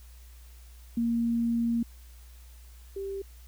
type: tone pair in turn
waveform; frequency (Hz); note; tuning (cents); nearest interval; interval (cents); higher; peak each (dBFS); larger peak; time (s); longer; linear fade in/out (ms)
sine; 233.1 / 392; A#3 / G4; 0 / 0; major sixth; 900; second; -24 / -32; first; 0.97-1.83 / 2.96-3.22; first; 5
effects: added 60 Hz sine -47 dBFS peak until 3.47 s + white hiss -59 dBFS RMS until 3.47 s